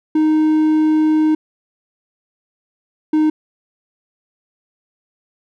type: tone pair in turn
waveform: triangle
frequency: 310.5 / 309.1 Hz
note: D#4 / D#4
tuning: -3 / -11 cents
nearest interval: unison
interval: 8 cents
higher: first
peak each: -9 dBFS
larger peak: neither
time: 0.15-1.35 / 3.13-3.3 s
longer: first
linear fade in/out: 5 ms
effects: none